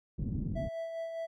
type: low-pass noise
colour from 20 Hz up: white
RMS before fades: -35 dBFS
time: 0.18-0.69 s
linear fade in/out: 10 ms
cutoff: 230 Hz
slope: 24 dB/octave
type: tone with tremolo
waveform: triangle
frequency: 659.3 Hz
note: E5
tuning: in tune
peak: -32 dBFS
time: 0.55-1.27 s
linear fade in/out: 20 ms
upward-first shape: sine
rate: 4.9 Hz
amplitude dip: 40%
effects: none